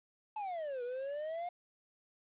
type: exponential two-way sweep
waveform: triangle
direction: down then up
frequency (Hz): 880 to 478.1 to 718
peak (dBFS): -35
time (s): 0.36-1.49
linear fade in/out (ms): 5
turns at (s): 0.83
effects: resampled to 8000 Hz + 11-bit